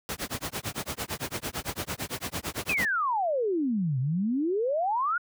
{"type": "noise with tremolo", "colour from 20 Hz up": "pink", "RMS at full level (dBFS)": -30, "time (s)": [0.09, 2.85], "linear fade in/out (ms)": 0, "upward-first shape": "sine", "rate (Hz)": 8.9, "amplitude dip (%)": 100}
{"type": "exponential two-way sweep", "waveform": "sine", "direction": "down then up", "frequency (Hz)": [2637, 123.47, 1478], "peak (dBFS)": -24, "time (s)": [2.69, 5.18], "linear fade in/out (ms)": 5, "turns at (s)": 3.99}
{"effects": ["high-pass 80 Hz 12 dB/octave"]}